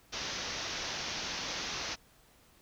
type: low-pass noise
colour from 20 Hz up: white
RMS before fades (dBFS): -38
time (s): 0.12-1.96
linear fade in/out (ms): 20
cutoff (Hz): 6300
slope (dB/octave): 96
effects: pink hiss -63 dBFS RMS until 2.61 s

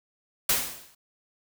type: noise with exponential decay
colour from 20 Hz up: white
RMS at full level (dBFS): -20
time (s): 0.49-0.95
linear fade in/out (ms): 5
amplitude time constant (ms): 100
effects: none

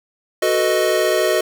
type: chord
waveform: square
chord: B dominant seventh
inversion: second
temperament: equal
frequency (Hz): 370 / 440 / 493.9 / 622.3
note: F#4 / A4 / B4 / D#5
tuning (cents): 0 / 0 / 0 / 0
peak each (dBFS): -21 / -23 / -24 / -19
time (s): 0.42-1.41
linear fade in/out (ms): 5
effects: none

